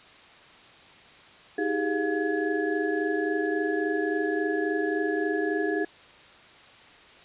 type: tone cluster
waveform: sine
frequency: 317.4 / 389 / 412.6 / 705 / 1693 Hz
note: D#4 / G4 / G#4 / F5 / G#6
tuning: +35 / -13 / -11 / +16 / +33 cents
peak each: -29 / -31 / -29 / -35 / -32 dBFS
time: 1.58-5.85 s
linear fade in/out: 5 ms
effects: white hiss -51 dBFS RMS until 7.24 s + resampled to 8000 Hz